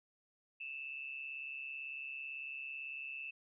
sine tone with amplitude modulation, 2644 Hz, E7, 5 cents sharp, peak -39 dBFS, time 0.6-3.31 s, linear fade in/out 10 ms, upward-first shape sine, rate 138 Hz, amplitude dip 65%, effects none

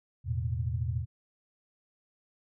sine chord, E suspended fourth, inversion none, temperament just, 82.41 / 109.88 / 123.61 Hz, E2 / A2 / B2, 0 / -2 / +2 cents, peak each -33 dBFS, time 0.24-1.06 s, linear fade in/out 50 ms, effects none

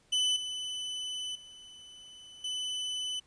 40% pulse tone with level steps, 3006 Hz, F#7, 27 cents sharp, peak -25 / -34 / -48 / -32 dBFS, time 0.12-3.2 s, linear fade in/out 10 ms, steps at 0.36 / 1.35 / 2.44 s, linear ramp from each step 5 ms, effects pink hiss -66 dBFS RMS until 3.26 s + resampled to 22050 Hz

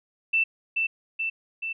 sine tone with echo, 2666 Hz, E7, 19 cents sharp, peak -19 dBFS, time 0.33-0.44 s, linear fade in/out 10 ms, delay 430 ms, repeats 3, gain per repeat -3 dB, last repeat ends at 1.73 s, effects none

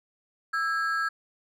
triangle ring-modulated tone, 1480 Hz, F#6, in tune, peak -20 dBFS, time 0.53-1.09 s, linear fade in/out 10 ms, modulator 157 Hz, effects none

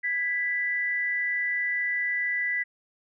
sine tone pair together, 1654.3 / 1979 Hz, G#6 / B6, -7 / +3 cents, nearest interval minor third, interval 310 cents, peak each -34 / -25 dBFS, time 0.03-2.64 s, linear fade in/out 20 ms, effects none

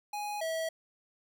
square tone pair in turn, 830.6 / 648.6 Hz, G#5 / E5, 0 / -28 cents, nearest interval major third, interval 428 cents, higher first, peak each -35 / -32 dBFS, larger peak second, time 0.13-0.41 / 0.41-0.69 s, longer neither, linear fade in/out 5 ms, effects none

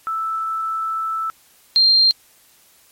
sine tone pair in turn, 1318 / 4184 Hz, E6 / C8, -1 / -1 cents, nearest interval octave + minor sixth, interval 2000 cents, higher second, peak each -20 / -10 dBFS, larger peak second, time 0.07-1.3 / 1.76-2.11 s, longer first, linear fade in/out 0 ms, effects white hiss -53 dBFS RMS until 2.91 s + MP3 64 kbps

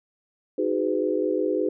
sine chord, G# minor seventh, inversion second, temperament equal with one note detuned, 311.1 / 370 / 415.3 / 504 Hz, D#4 / F#4 / G#4 / B4, 0 / 0 / 0 / +35 cents, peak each -27 dBFS, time 0.58-1.69 s, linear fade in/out 5 ms, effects none

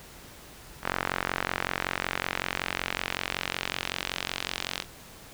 sawtooth tone with band-pass filter sweep, 45.34 Hz, F#1, 34 cents flat, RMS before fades -33 dBFS, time 0.82-4.85 s, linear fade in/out 50 ms, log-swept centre 1500 to 3700 Hz, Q 1.3, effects pink hiss -48 dBFS RMS until 5.33 s

